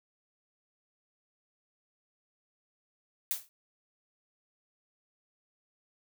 blue noise with exponential decay, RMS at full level -28 dBFS, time 3.31-3.49 s, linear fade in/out 0 ms, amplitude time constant 37 ms, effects none

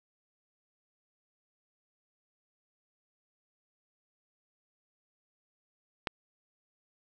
click, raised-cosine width 0.3 ms, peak -14 dBFS, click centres 6.072 s, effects none

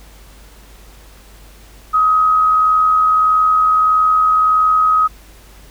sine tone with amplitude modulation, 1264 Hz, D#6, 27 cents sharp, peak -8 dBFS, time 1.93-5.08 s, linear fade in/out 20 ms, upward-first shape sine, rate 81.6 Hz, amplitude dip 30%, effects added 50 Hz sine -40 dBFS peak until 5.7 s + pink hiss -45 dBFS RMS until 5.7 s

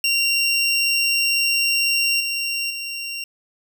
25% pulse tone with level steps, 2762 Hz, F7, 20 cents flat, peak -13 / -18 / -23 dBFS, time 0.04-3.24 s, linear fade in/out 2 ms, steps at 2.2 / 2.7 s, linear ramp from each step 5 ms, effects none

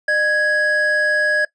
triangle tone pair together, 606 / 1663.3 Hz, D#5 / G#6, -46 / +2 cents, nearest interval octave + perfect fourth, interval 1748 cents, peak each -20 / -13 dBFS, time 0.08-1.45 s, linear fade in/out 5 ms, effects noise-tail reverb RT60 0.1 s tail -20 dB re dry + resampled to 24000 Hz

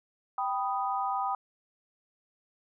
sine chord, G augmented, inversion none, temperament equal, 784 / 987.8 / 1244.5 Hz, G5 / B5 / D#6, 0 / 0 / 0 cents, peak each -31 / -33 / -33 dBFS, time 0.38-1.35 s, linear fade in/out 2 ms, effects none

